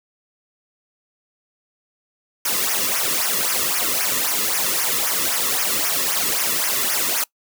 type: noise with flanger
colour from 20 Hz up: white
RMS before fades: -21 dBFS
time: 2.45-7.24 s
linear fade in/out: 5 ms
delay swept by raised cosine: 0.24 to 1.34 ms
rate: 3.8 Hz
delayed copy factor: -0.9
effects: noise-tail reverb RT60 0.1 s tail -23 dB re dry